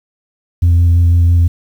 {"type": "tone with vibrato", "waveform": "sine", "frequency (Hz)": 85.8, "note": "F2", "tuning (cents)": -30, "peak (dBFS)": -4, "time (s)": [0.62, 1.48], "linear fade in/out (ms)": 10, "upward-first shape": "square", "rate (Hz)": 6, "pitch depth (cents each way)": 12, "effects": ["tanh soft clip ceiling -5 dBFS", "7-bit"]}